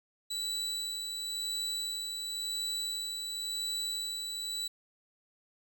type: tone with tremolo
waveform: 35% pulse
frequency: 3951 Hz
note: B7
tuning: in tune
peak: -30 dBFS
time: 0.3-4.68 s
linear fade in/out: 10 ms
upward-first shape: sine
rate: 0.94 Hz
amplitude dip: 35%
effects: none